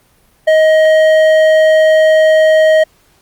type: tone with hard clipping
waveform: triangle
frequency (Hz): 629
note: D#5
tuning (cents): +19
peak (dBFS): -7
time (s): 0.47-2.84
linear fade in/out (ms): 10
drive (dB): 12
effects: pink hiss -52 dBFS RMS until 3.21 s + Opus 24 kbps